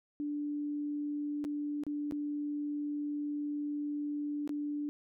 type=tone with dropouts; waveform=sine; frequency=293.2 Hz; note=D4; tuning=3 cents flat; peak=-33 dBFS; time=0.2-4.89 s; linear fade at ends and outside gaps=0 ms; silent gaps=1.442-1.449 / 1.836-1.866 / 2.111-2.122 / 4.476-4.493 s; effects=none